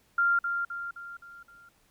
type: tone with echo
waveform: sine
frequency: 1392 Hz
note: F6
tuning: 6 cents flat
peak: -21 dBFS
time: 0.18-0.39 s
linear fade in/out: 5 ms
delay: 260 ms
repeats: 5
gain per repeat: -6 dB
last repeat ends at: 1.69 s
effects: pink hiss -66 dBFS RMS until 1.9 s